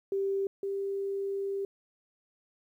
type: tone pair in turn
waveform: sine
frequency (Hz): 392 / 394.5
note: G4 / G4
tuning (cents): 0 / +11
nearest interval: unison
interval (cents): 11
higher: second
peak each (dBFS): -27 / -30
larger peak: first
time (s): 0.12-0.47 / 0.63-1.65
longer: second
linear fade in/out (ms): 2
effects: 11-bit